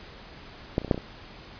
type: clicks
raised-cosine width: 2 ms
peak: -9 / -26 / -19 / -26 / -6 / -17 / -20 dBFS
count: 7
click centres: 0.781 / 0.817 / 0.847 / 0.88 / 0.912 / 0.945 / 0.978 s
effects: pink hiss -46 dBFS RMS until 1.59 s + resampled to 11025 Hz